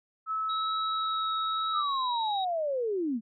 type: tone with pitch glide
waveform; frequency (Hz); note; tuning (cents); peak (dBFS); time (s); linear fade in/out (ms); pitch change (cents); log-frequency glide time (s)
sine; 1300 to 1307.5; E6 to E6; -24 to -15; -28; 0.26-1.84; 50; +9; 0.51-1.42
type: tone with vibrato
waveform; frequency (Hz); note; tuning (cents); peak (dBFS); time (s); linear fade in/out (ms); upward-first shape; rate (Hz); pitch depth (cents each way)
sine; 3823; A#7; +43; -35; 0.49-2.45; 10; triangle; 0.85; 15
type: linear sweep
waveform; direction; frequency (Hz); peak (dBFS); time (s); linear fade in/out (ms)
sine; down; 1244.5 to 208.7; -27; 1.72-3.21; 50
effects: none